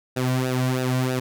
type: tone with flanger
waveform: sawtooth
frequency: 128 Hz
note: C3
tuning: 38 cents flat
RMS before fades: -23 dBFS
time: 0.16-1.2 s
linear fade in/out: 10 ms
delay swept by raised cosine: 0.92 to 2.42 ms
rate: 3.1 Hz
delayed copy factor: -0.75
effects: none